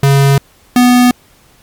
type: tone pair in turn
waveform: square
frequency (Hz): 138.59 / 246.9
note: C#3 / B3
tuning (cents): 0 / 0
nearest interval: minor seventh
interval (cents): 1000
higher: second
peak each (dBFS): -6 / -5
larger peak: second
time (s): 0.03-0.38 / 0.76-1.11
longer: neither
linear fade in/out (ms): 2
effects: pink hiss -47 dBFS RMS until 1.62 s + MP3 96 kbps